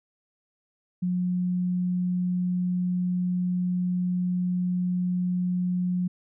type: tone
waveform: sine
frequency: 180 Hz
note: F#3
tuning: 47 cents flat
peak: -23 dBFS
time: 1.02-6.08 s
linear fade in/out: 10 ms
effects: none